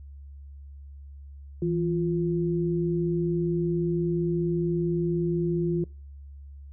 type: tone pair together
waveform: sine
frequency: 164.8 / 349.2 Hz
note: E3 / F4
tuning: 0 / 0 cents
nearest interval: octave + minor second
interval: 1300 cents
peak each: -26 dBFS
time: 1.62-5.84 s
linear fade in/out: 2 ms
effects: noise-tail reverb RT60 0.4 s tail -24 dB re dry + added 70 Hz sine -41 dBFS peak until 6.72 s